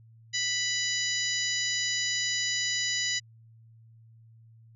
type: harmonic tone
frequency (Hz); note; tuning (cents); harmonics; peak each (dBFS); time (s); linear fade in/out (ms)
987.8; B5; 0; 2 / 3 / 4 / 5 / 6 / 7; -32 / -35 / -34 / -34 / -36 / -34; 0.33-3.2; 20
effects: added 113 Hz sine -52 dBFS peak until 4.75 s